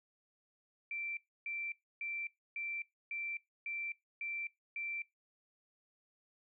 sine tone bursts, 2346 Hz, D7, 2 cents flat, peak -38 dBFS, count 8, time 0.91-5.02 s, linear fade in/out 2 ms, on 260 ms, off 290 ms, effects noise-tail reverb RT60 0.2 s tail -23 dB re dry

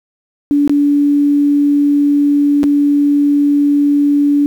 sine tone with dropouts, 288.1 Hz, D4, 33 cents flat, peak -8 dBFS, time 0.51-4.46 s, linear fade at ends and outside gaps 0 ms, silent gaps 0.677-0.695 / 2.632-2.639 s, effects 7-bit

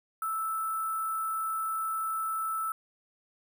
sine tone with sample-and-hold, 1318.5 Hz, E6, in tune, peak -29 dBFS, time 0.22-2.72 s, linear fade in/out 2 ms, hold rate 11025 Hz, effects none

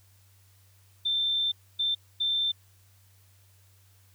sine tone bursts at uneven times, 3565 Hz, A7, 22 cents sharp, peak -24 dBFS, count 3, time 1.05-1.52 / 1.79-1.95 / 2.2-2.52 s, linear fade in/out 10 ms, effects added 96 Hz sine -58 dBFS peak until 4.14 s + white hiss -64 dBFS RMS until 4.14 s

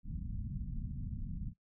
pink low-pass noise, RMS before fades -40 dBFS, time 0.03-1.54 s, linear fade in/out 50 ms, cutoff 220 Hz, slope 48 dB/octave, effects noise-tail reverb RT60 0.1 s tail -20 dB re dry

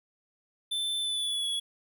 square tone with pitch glide, 3533 to 3372 Hz, A7 to G#7, +6 to +26 cents, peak -29 dBFS, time 0.71-1.6 s, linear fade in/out 10 ms, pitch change -80 cents, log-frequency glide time 1.01-1.47 s, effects none

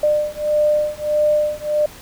sine beating tone pair, 599 / 600.6 Hz, D5 / D5, +34 / +39 cents, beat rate 1.6 Hz, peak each -18 dBFS, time 0.03-1.86 s, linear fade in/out 5 ms, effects pink hiss -40 dBFS RMS until 2.01 s

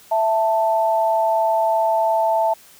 sine tone pair together, 661 / 884 Hz, E5 / A5, +5 / +8 cents, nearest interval perfect fourth, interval 503 cents, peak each -18 dBFS, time 0.11-2.54 s, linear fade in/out 10 ms, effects white hiss -48 dBFS RMS until 2.79 s

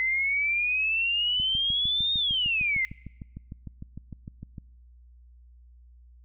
sine exponential two-way sweep, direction up then down, 2039 to 3719 to 2039 Hz, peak -23 dBFS, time 0-2.85 s, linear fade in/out 0 ms, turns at 2.15 s
click train, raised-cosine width 5 ms, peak -26 dBFS, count 22, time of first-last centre 1.4-4.582 s, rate 6.6 Hz
effects noise-tail reverb RT60 1.0 s tail -25 dB re dry + added 60 Hz sine -50 dBFS peak until 6.24 s

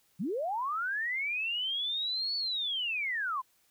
sine linear two-way sweep, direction up then down, 146.83 to 4484 to 977 Hz, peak -30 dBFS, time 0.19-3.42 s, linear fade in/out 20 ms, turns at 2.36 s, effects white hiss -69 dBFS RMS until 3.7 s

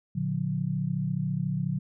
sine chord, Bb augmented, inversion none, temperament equal with one note detuned, 116.54 / 146.83 / 181.09 Hz, Bb2 / D3 / F#3, 0 / 0 / -37 cents, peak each -34 / -29 / -30 dBFS, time 0.15-1.79 s, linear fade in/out 10 ms, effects none

